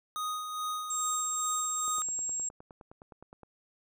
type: tone with tremolo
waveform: square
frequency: 1244.5 Hz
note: D#6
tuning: in tune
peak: -32 dBFS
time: 0.16-2.02 s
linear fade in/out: 0 ms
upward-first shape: sine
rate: 2.4 Hz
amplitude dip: 45%
type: tone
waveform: sine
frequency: 7560 Hz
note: A#8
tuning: 23 cents sharp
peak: -31 dBFS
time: 0.9-2.49 s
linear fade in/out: 5 ms
type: click train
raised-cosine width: 1 ms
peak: -35 dBFS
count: 16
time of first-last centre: 1.88-3.433 s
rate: 9.66 Hz
effects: none